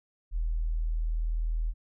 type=tone; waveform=sine; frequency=40.27 Hz; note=E1; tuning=40 cents flat; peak=-26 dBFS; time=0.31-1.74 s; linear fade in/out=50 ms; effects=none